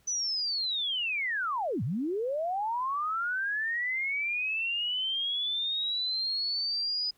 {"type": "linear two-way sweep", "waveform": "sine", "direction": "down then up", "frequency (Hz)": [6060, 99, 4996], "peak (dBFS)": -28, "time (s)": [0.07, 7.11], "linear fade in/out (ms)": 10, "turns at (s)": 1.83, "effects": ["pink hiss -67 dBFS RMS until 7.17 s"]}